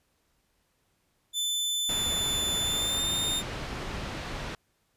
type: tone with pitch glide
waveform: sawtooth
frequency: 3520 to 3638 Hz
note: A7 to A#7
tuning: 0 to -43 cents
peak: -24 dBFS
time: 1.33-3.43 s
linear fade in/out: 50 ms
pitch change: +57 cents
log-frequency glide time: 2.6-3.2 s
type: low-pass noise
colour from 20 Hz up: pink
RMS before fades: -36 dBFS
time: 1.89-4.55 s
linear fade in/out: 2 ms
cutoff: 4100 Hz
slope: 12 dB/octave
effects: pink hiss -72 dBFS RMS until 4.96 s + resampled to 32000 Hz